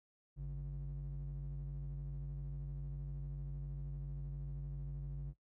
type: ring-modulated tone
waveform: triangle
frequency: 96.6 Hz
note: G2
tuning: 25 cents flat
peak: -34 dBFS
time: 0.36-5.34 s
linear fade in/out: 50 ms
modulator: 45.1 Hz
effects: noise-tail reverb RT60 0.1 s tail -18 dB re dry + tanh soft clip ceiling -34 dBFS